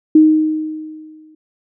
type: tone with exponential decay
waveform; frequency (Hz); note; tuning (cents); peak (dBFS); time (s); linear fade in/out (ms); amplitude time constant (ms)
sine; 311.3; D#4; +1; -3; 0.15-1.35; 5; 260
effects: none